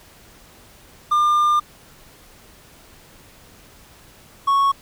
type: tone pair in turn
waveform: triangle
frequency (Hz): 1200 / 1107.1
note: D6 / C#6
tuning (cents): +37 / -3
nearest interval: minor second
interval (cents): 140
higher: first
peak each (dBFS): -12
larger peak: neither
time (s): 1.11-1.6 / 4.47-4.72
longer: first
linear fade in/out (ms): 10
effects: pink hiss -48 dBFS RMS until 4.81 s